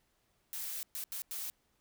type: noise bursts at uneven times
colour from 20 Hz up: blue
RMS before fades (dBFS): -40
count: 4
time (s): 0.53-0.83 / 0.95-1.04 / 1.12-1.22 / 1.31-1.5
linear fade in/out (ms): 0
effects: pink hiss -75 dBFS RMS until 1.8 s